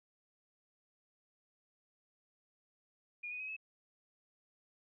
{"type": "tone with pitch steps", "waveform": "sine", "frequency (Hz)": [2432, 2483, 2535, 2589], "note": ["D#7", "D#7", "D#7", "E7"], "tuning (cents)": [-40, -4, 32, -32], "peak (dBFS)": -40, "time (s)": [3.23, 3.566], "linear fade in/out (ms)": 10, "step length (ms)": 84, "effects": []}